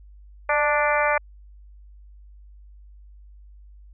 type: harmonic tone with a mistuned harmonic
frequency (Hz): 293.7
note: D4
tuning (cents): 0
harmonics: 2 / 3 / 4 / 5 / 6 / 7 / 8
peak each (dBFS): -23 / -25 / -26 / -27 / -28 / -28 / -29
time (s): 0.49-1.18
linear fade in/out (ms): 5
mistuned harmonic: 2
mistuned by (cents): +19
effects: added 50 Hz sine -44 dBFS peak until 3.93 s